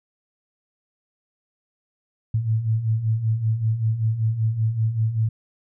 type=beating tone pair; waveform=sine; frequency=107.7 / 112.9 Hz; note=A2 / A2; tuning=-37 / +45 cents; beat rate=5.2 Hz; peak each=-26 / -20 dBFS; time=2.34-5.29 s; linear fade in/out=5 ms; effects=none